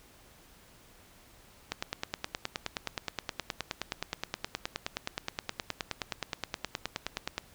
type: click train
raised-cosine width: 0.2 ms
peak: -14 dBFS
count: 55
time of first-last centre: 1.72-7.38 s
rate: 9.54 Hz
effects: pink hiss -58 dBFS RMS until 7.54 s